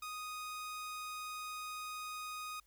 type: tone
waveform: sawtooth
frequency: 1244.5 Hz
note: D#6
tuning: in tune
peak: -38 dBFS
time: 0.02-2.6 s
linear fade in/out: 5 ms
effects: added 50 Hz sine -70 dBFS peak until 2.66 s + white hiss -74 dBFS RMS until 2.66 s